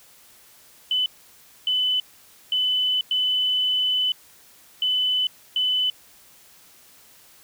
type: tone bursts at uneven times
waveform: sine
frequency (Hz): 3009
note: F#7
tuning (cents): +28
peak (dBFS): -19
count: 6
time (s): 0.91-1.06 / 1.67-2 / 2.52-3.01 / 3.11-4.12 / 4.82-5.27 / 5.56-5.9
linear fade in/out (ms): 2
effects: white hiss -52 dBFS RMS until 7.43 s